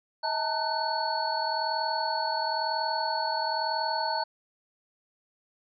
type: tone cluster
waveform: sine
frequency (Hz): 638 / 874 / 915 / 1502 / 4409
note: D#5 / A5 / A#5 / F#6 / C#8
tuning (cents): +43 / -12 / -32 / +26 / -10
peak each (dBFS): -34 / -33 / -30 / -37 / -33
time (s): 0.23-4.24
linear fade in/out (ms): 10
effects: none